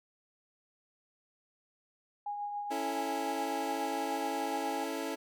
sine tone with tremolo, 822 Hz, G#5, 18 cents flat, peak -33 dBFS, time 2.26-4.84 s, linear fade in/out 5 ms, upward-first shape triangle, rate 7.1 Hz, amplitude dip 40%
25% pulse chord, A major, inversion first, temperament equal, 277.2 / 329.6 / 440 Hz, C#4 / E4 / A4, 0 / 0 / 0 cents, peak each -35 / -35 / -36 dBFS, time 2.7-5.16 s, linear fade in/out 20 ms
effects none

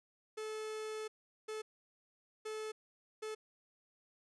45% pulse tone bursts at uneven times, 433.5 Hz, A4, 26 cents flat, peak -40 dBFS, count 4, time 0.37-1.08 / 1.48-1.62 / 2.45-2.72 / 3.22-3.35 s, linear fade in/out 10 ms, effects resampled to 24000 Hz

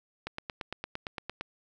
click train, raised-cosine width 0.3 ms, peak -19 dBFS, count 11, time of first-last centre 0.27-1.41 s, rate 8.77 Hz, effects none

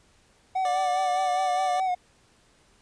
triangle tone with vibrato, 740 Hz, F#5, in tune, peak -21 dBFS, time 0.55-1.95 s, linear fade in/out 10 ms, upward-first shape sine, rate 4.9 Hz, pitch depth 47 cents each way
25% pulse tone, 587.3 Hz, D5, in tune, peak -27 dBFS, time 0.65-1.8 s, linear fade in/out 2 ms
effects pink hiss -61 dBFS RMS until 2.81 s + resampled to 22050 Hz

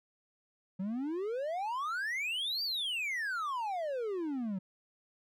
triangle exponential two-way sweep, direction up then down, 181.3 to 4760 to 181.3 Hz, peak -31 dBFS, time 0.79-4.59 s, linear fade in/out 10 ms, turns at 2.63 s, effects none

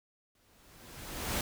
pink noise with exponential growth, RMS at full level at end -31 dBFS, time 0.35-1.41 s, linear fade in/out 2 ms, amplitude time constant 230 ms, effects none

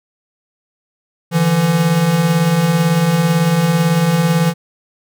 square beating tone pair, 150 / 168 Hz, D3 / E3, +37 / +33 cents, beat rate 18 Hz, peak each -19 / -13 dBFS, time 1.31-4.54 s, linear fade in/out 50 ms, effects none

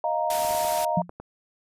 sine chord, Eb suspended second, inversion none, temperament equal, 622.3 / 698.5 / 932.3 Hz, Eb5 / F5 / Bb5, 0 / 0 / 0 cents, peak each -27 dBFS, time 0.04-1.02 s, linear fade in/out 2 ms
white noise, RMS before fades -32 dBFS, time 0.3-0.85 s, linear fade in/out 2 ms
clicks, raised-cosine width 1 ms, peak -24 dBFS, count 6, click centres 0.449 / 0.508 / 0.548 / 0.649 / 1.094 / 1.2 s
sine tone with exponential decay, 176.1 Hz, F3, 15 cents sharp, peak -18 dBFS, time 0.97-1.1 s, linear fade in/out 5 ms, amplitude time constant 27 ms
effects resampled to 32000 Hz

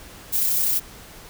violet noise with amplitude modulation, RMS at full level -20 dBFS, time 0.32-0.8 s, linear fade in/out 20 ms, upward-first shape sine, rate 32 Hz, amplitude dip 25%, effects pink hiss -43 dBFS RMS until 1.29 s

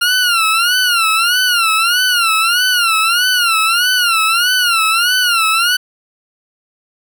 20% pulse tone with vibrato, 1396.9 Hz, F6, in tune, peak -6 dBFS, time 0.01-5.77 s, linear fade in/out 10 ms, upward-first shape sine, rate 1.6 Hz, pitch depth 130 cents each way, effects none

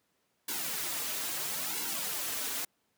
white noise with flanger, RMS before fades -35 dBFS, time 0.48-2.65 s, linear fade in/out 5 ms, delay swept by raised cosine 1.6 to 5.7 ms, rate 0.76 Hz, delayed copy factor -0.85, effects pink hiss -75 dBFS RMS until 2.97 s + high-pass 150 Hz 12 dB/octave

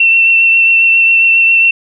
sine tone with vibrato, 2700 Hz, E7, 41 cents sharp, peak -5 dBFS, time 0-1.71 s, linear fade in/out 5 ms, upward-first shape triangle, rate 7.4 Hz, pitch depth 18 cents each way, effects none

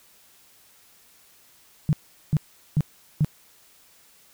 sine tone bursts, 151.7 Hz, D#3, 44 cents flat, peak -16 dBFS, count 4, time 1.89-3.246 s, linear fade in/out 0 ms, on 39 ms, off 400 ms, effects white hiss -56 dBFS RMS until 4.33 s

